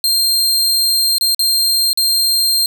sawtooth tone with dropouts, 4186 Hz, C8, in tune, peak -9 dBFS, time 0.04-2.66 s, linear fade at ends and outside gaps 1 ms, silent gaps 1.183-1.21 / 1.347-1.393 / 1.931-1.974 s, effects none

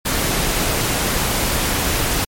pink noise, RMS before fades -19 dBFS, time 0.05-2.25 s, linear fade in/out 10 ms, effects MP3 64 kbps

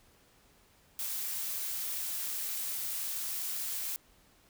blue noise, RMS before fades -36 dBFS, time 0.99-3.96 s, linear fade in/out 0 ms, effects pink hiss -64 dBFS RMS until 4.49 s

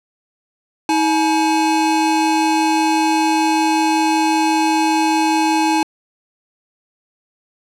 square tone pair together, 318.5 / 850.3 Hz, D#4 / G#5, +41 / +41 cents, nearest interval octave + perfect fourth, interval 1700 cents, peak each -17 dBFS, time 0.89-5.83 s, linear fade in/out 2 ms, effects low-pass 9000 Hz 12 dB/octave

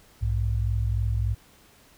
sine tone pair together, 61.4 / 104.82 Hz, B1 / G#2, -9 / +16 cents, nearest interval major sixth, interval 925 cents, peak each -25 dBFS, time 0.21-1.35 s, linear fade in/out 20 ms, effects pink hiss -56 dBFS RMS until 1.97 s

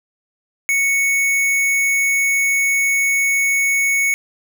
square tone, 2217 Hz, C#7, in tune, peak -15 dBFS, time 0.69-4.14 s, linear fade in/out 0 ms, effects none

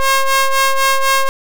sawtooth ring-modulated tone, 538 Hz, C5, 48 cents sharp, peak -4 dBFS, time 0-1.29 s, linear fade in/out 0 ms, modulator 536 Hz, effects none

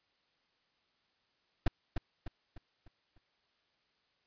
brown noise with echo, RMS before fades -25 dBFS, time 1.66-1.68 s, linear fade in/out 5 ms, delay 300 ms, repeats 5, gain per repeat -7 dB, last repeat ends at 3.18 s, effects white hiss -75 dBFS RMS until 4.26 s + resampled to 11025 Hz

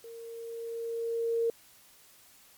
sine tone with level ramp, 461.4 Hz, A#4, 18 cents flat, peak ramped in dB -43 to -24 dBFS, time 0.04-1.5 s, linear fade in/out 2 ms, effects white hiss -58 dBFS RMS until 2.57 s + MP3 96 kbps

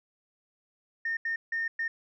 sine tone bursts at uneven times, 1826 Hz, A#6, 36 cents flat, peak -27 dBFS, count 4, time 1.05-1.17 / 1.25-1.36 / 1.52-1.68 / 1.79-1.88 s, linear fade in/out 5 ms, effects tanh soft clip ceiling -23 dBFS

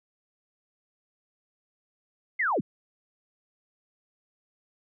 sine linear sweep, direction down, 2166 to 101.7 Hz, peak -23 dBFS, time 2.39-2.61 s, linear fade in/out 10 ms, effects none

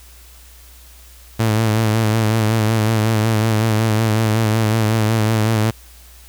sawtooth tone with vibrato, 110.1 Hz, A2, 2 cents sharp, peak -10 dBFS, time 1.39-5.71 s, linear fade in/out 10 ms, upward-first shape sine, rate 5.4 Hz, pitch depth 52 cents each way, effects added 60 Hz sine -42 dBFS peak until 6.28 s + white hiss -46 dBFS RMS until 6.28 s

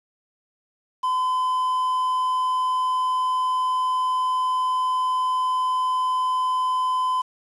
triangle tone with quantisation, 1018 Hz, C6, 48 cents flat, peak -18 dBFS, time 1.03-7.22 s, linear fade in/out 10 ms, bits 7, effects low-pass 8000 Hz 12 dB/octave

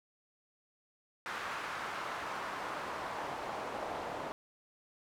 pink noise with band-pass filter sweep, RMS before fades -40 dBFS, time 1.26-4.32 s, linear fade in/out 0 ms, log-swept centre 1400 to 710 Hz, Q 1.4, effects none

